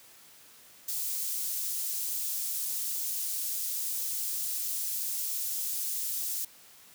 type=high-pass noise; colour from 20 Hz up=white; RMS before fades=-33 dBFS; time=0.88-6.45 s; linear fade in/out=5 ms; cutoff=6200 Hz; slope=12 dB/octave; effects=white hiss -55 dBFS RMS until 6.94 s + high-pass 80 Hz 12 dB/octave